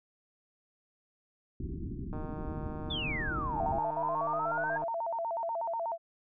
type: low-pass noise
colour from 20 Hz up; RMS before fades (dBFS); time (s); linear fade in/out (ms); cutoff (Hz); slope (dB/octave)
pink; -38; 1.6-3.79; 2; 380; 96
type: click train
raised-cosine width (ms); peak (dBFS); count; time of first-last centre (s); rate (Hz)
1; -30; 418; 2.13-4.838; 154
type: exponential two-way sweep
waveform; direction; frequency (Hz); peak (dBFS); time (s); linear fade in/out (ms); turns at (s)
sine; down then up; 3601 to 743 to 1654; -33; 2.9-4.78; 10; 3.63
type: tone with vibrato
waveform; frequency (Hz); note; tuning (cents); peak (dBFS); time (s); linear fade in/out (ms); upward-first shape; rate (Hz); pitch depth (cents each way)
sine; 784; G5; 0; -31; 3.54-5.98; 50; square; 8.2; 270
effects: none